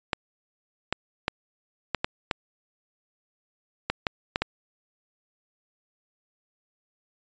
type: clicks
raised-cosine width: 0.3 ms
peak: -8 dBFS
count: 10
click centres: 0.132 / 0.926 / 1.281 / 1.947 / 2.045 / 2.312 / 3.9 / 4.068 / 4.359 / 4.42 s
effects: resampled to 16000 Hz